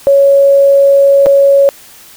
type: tone with dropouts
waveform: sine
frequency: 556 Hz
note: C#5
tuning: 5 cents sharp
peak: -3 dBFS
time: 0.07-1.69 s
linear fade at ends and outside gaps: 0 ms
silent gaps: 1.26-1.266 s
effects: white hiss -37 dBFS RMS until 2.16 s